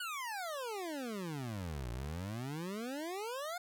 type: exponential two-way sweep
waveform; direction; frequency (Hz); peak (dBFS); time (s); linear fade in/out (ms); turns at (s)
25% pulse; down then up; 1500 to 57.1 to 731; -35; 0-3.58; 5; 1.9
effects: none